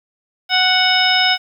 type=harmonic tone; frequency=740 Hz; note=F#5; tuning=in tune; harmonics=1 / 2 / 3 / 4 / 5 / 7; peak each=-19 / -19 / -19 / -19 / -19 / -19 dBFS; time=0.49-1.38 s; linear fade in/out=50 ms; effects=8-bit